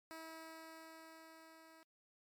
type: tone with level ramp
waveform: 10% pulse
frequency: 322.7 Hz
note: E4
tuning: 37 cents flat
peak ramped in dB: -40 to -52 dBFS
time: 0.11-1.83 s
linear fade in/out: 0 ms
effects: MP3 96 kbps